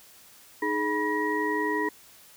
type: tone cluster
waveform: sine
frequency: 309.6 / 420.9 / 976 / 1896 Hz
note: D#4 / G#4 / B5 / A#6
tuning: -9 / +23 / -21 / +29 cents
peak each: -30 dBFS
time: 0.62-1.89 s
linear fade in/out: 5 ms
effects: white hiss -53 dBFS RMS until 2.36 s